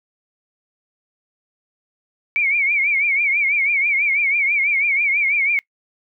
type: tone with vibrato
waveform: sine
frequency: 2268 Hz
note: C#7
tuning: 39 cents sharp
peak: -15 dBFS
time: 2.36-5.59 s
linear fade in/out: 0 ms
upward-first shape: triangle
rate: 6.1 Hz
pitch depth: 130 cents each way
effects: noise-tail reverb RT60 0.1 s tail -25 dB re dry